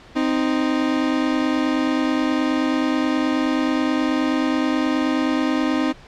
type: tone pair together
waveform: 40% pulse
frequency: 260.9 / 310.3 Hz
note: C4 / D#4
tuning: -5 / -5 cents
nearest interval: minor third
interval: 300 cents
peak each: -20 dBFS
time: 0.15-5.93 s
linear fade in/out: 20 ms
effects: pink hiss -45 dBFS RMS until 6.07 s + low-pass 4000 Hz 12 dB/octave